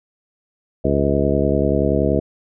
harmonic tone, 70.4 Hz, C#2, 27 cents sharp, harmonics 1 / 2 / 3 / 4 / 5 / 6 / 7 / 9, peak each -23 / -23 / -23 / -23 / -23 / -23 / -23 / -23 dBFS, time 0.84-2.2 s, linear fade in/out 10 ms, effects none

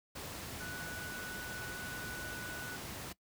sine tone in noise, 1480 Hz, F#6, in tune, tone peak -43 dBFS, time 0.6-2.77 s, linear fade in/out 10 ms, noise pink, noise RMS -44 dBFS, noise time 0.15-3.13 s, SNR -2 dB, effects noise-tail reverb RT60 0.1 s tail -20 dB re dry + high-pass 60 Hz 12 dB/octave

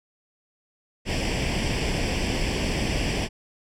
pink noise with comb filter, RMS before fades -25 dBFS, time 1.05-3.29 s, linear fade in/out 50 ms, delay 0.38 ms, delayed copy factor +0.75, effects low-pass 6000 Hz 12 dB/octave

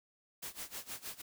white noise with tremolo, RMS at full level -42 dBFS, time 0.42-1.22 s, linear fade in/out 10 ms, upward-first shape sine, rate 6.4 Hz, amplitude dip 90%, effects none

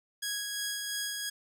10% pulse tone with tremolo, 1656 Hz, G#6, 5 cents flat, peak -23 dBFS, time 0.22-1.3 s, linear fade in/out 10 ms, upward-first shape sine, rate 2.9 Hz, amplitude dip 30%, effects none

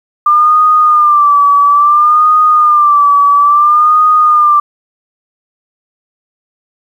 sine tone with vibrato, 1190 Hz, D6, 22 cents sharp, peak -4 dBFS, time 0.26-4.6 s, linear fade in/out 5 ms, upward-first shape sine, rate 0.59 Hz, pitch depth 69 cents each way, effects 7-bit

